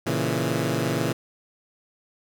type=chord; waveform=15% pulse; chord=A# diminished; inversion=none; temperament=equal; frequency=116.54 / 138.59 / 164.81 Hz; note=A#2 / C#3 / E3; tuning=0 / 0 / 0 cents; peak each=-21 dBFS; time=0.06-1.13 s; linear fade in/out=10 ms; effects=none